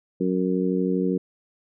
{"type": "harmonic tone", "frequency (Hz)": 92.5, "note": "F#2", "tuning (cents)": 0, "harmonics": [2, 3, 4, 5], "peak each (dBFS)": [-24, -26, -27, -28], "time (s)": [0.2, 1.18], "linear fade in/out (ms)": 10, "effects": []}